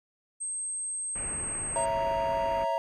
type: tone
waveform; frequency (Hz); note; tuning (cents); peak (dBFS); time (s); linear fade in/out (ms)
sine; 8372; C9; 0; -31; 0.4-1.86; 20
type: low-pass noise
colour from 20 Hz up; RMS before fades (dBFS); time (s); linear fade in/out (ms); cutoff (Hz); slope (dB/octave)
pink; -41; 1.15-2.65; 10; 2800; 96
type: chord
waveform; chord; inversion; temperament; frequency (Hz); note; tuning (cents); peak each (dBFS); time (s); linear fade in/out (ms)
triangle; A# diminished; first; equal; 554.4 / 659.3 / 932.3; C#5 / E5 / A#5; 0 / 0 / 0; -32 / -28 / -27; 1.76-2.78; 0
effects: none